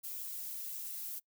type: noise with flanger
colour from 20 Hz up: violet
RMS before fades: -42 dBFS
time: 0.03-1.2 s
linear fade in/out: 20 ms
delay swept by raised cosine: 1.4 to 3.4 ms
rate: 3.3 Hz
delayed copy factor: +0.95
effects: noise-tail reverb RT60 0.1 s tail -23 dB re dry